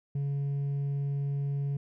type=tone with hard clipping; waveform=triangle; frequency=140.7 Hz; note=C#3; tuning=26 cents sharp; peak=-27 dBFS; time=0.15-1.77 s; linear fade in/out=5 ms; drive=1 dB; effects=none